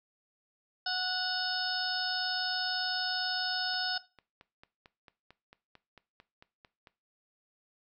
harmonic tone, 737 Hz, F#5, 7 cents flat, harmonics 1 / 2 / 4 / 5 / 6 / 7, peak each -37 / -35 / -41 / -40 / -38 / -35 dBFS, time 0.86-3.98 s, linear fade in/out 5 ms
click train, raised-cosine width 0.3 ms, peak -36 dBFS, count 15, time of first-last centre 3.74-6.872 s, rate 4.47 Hz
effects noise-tail reverb RT60 0.3 s tail -18 dB re dry

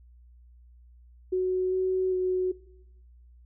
sine tone with pitch steps, 370.1 / 373.6 / 369 Hz, F#4 / F#4 / F#4, 0 / +17 / -5 cents, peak -23 dBFS, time 1.32-2.52 s, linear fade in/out 10 ms, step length 400 ms, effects noise-tail reverb RT60 1.0 s tail -21 dB re dry + added 60 Hz sine -51 dBFS peak until 3.45 s

